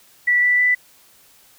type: tone with pitch steps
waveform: sine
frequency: 1958 / 1971.6 / 1985.3 Hz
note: B6 / B6 / B6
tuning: -15 / -3 / +9 cents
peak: -13 dBFS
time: 0.27-0.75 s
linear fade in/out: 10 ms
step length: 160 ms
effects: white hiss -52 dBFS RMS until 1.58 s